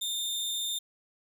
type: tone with amplitude modulation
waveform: sawtooth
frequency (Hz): 3614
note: A7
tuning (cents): +46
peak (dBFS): -25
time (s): 0.01-0.79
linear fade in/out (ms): 10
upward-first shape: sine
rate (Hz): 213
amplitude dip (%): 50
effects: none